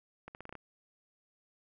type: accelerating click train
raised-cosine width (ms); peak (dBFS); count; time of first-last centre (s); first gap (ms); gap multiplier
0.5; -30; 7; 0.28-0.553; 69; 0.83
effects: none